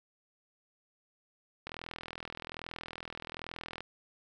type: click train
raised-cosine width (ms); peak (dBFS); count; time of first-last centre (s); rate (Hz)
0.3; -24; 89; 1.67-3.806; 41.2
effects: none